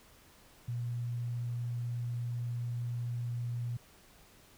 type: tone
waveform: sine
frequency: 120 Hz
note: B2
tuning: 49 cents flat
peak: -33 dBFS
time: 0.68-3.77 s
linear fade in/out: 5 ms
effects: pink hiss -60 dBFS RMS until 4.57 s